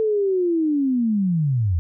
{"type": "linear sweep", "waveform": "sine", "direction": "down", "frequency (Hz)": [445.2, 77.78], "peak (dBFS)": -17, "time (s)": [0, 1.79], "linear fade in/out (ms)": 0, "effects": []}